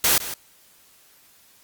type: noise with echo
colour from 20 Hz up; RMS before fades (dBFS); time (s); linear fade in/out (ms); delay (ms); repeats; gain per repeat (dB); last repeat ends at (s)
white; -18; 0.04-0.18; 2; 160; 1; -13; 0.34
effects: white hiss -55 dBFS RMS until 1.63 s + Opus 48 kbps